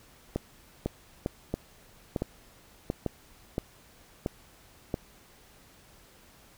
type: two click trains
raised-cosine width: 2 ms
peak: -15 / -15 dBFS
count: 4 / 7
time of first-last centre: 0.36-3.063 / 0.86-4.942 s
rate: 1.11 / 1.47 Hz
effects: pink hiss -57 dBFS RMS until 6.57 s